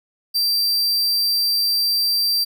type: tone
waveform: 45% pulse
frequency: 4699 Hz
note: D8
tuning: in tune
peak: -16 dBFS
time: 0.34-2.45 s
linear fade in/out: 20 ms
effects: none